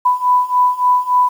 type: beating tone pair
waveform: sine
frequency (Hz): 992 / 995.5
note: B5 / B5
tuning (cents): +7 / +14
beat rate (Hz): 3.5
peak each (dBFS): -15 / -13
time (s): 0.05-1.29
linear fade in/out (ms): 10
effects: 7-bit